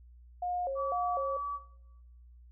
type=tone with vibrato; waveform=sine; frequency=622.3 Hz; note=D#5; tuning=in tune; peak=-31 dBFS; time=0.42-1.37 s; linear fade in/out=5 ms; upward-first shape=square; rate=2 Hz; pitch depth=240 cents each way
type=tone; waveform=sine; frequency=1146 Hz; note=D6; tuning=43 cents flat; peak=-32 dBFS; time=0.75-1.6 s; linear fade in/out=50 ms
effects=noise-tail reverb RT60 1.0 s tail -20 dB re dry + added 60 Hz sine -52 dBFS peak until 2.51 s